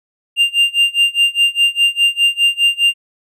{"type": "tone with tremolo", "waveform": "triangle", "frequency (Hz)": 2794, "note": "F7", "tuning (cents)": 0, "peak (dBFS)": -6, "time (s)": [0.36, 2.94], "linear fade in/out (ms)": 50, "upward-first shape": "sine", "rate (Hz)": 4.9, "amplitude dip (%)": 95, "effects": ["resampled to 32000 Hz"]}